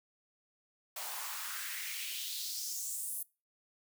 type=noise with high-pass filter sweep; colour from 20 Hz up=white; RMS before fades=-40 dBFS; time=0.96-3.23 s; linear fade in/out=5 ms; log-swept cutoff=680 to 11000 Hz; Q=2.7; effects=noise-tail reverb RT60 0.3 s tail -23 dB re dry